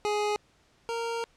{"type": "tone pair in turn", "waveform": "25% pulse", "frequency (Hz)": [417.4, 463.1], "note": ["G#4", "A#4"], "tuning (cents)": [9, -11], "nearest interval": "major second", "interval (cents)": 180, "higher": "second", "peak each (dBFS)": [-22, -26], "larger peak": "first", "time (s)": [[0.05, 0.36], [0.89, 1.24]], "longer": "second", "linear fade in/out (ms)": 0, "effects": ["pink hiss -64 dBFS RMS until 1.36 s", "low-pass 7000 Hz 12 dB/octave"]}